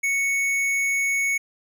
sine tone with tanh clipping, 2217 Hz, C#7, in tune, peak -22 dBFS, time 0.03-1.38 s, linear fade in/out 10 ms, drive 14 dB, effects none

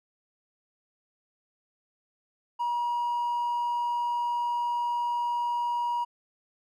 triangle tone, 957 Hz, A#5, 45 cents sharp, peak -23 dBFS, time 2.59-6.05 s, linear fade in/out 20 ms, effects tanh soft clip ceiling -21 dBFS

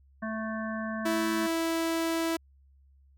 harmonic tone, 219.9 Hz, A3, 1 cent flat, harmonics 1 / 3 / 5 / 7 / 8, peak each -33 / -38 / -40 / -41 / -42 dBFS, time 0.22-1.47 s, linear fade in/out 10 ms
sawtooth tone, 329 Hz, E4, 3 cents flat, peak -23 dBFS, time 1.05-2.37 s, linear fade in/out 10 ms
effects added 68 Hz sine -57 dBFS peak until 3.17 s

